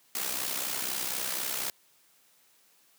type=noise with amplitude modulation; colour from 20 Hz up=white; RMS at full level=-30 dBFS; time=0.15-1.7 s; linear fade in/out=2 ms; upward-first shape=sine; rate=64.1 Hz; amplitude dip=60%; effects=white hiss -64 dBFS RMS until 2.98 s + high-pass 150 Hz 12 dB/octave